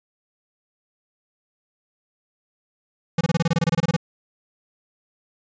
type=tone bursts; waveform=square; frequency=167.1 Hz; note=E3; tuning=24 cents sharp; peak=-17 dBFS; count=15; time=3.18-3.965 s; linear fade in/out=5 ms; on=29 ms; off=25 ms; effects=resampled to 16000 Hz